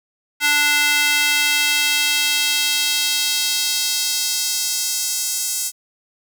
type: tone with high-pass filter sweep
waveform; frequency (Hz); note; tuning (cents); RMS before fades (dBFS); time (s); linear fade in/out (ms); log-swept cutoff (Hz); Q
square; 293.7; D4; 0; -19; 0.4-5.72; 50; 1800 to 7100; 1.4
effects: none